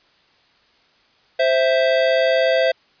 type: tone pair together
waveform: square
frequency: 523.3 / 659.3 Hz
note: C5 / E5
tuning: 0 / 0 cents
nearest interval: major third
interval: 400 cents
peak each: -18 dBFS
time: 1.39-2.72 s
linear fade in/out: 10 ms
effects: white hiss -57 dBFS RMS until 3 s + resampled to 11025 Hz